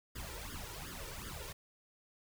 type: noise with flanger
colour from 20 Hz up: pink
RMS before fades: -45 dBFS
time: 0.15-1.53 s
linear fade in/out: 10 ms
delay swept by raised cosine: 0.59 to 2.19 ms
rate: 2.7 Hz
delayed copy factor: +0.9
effects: none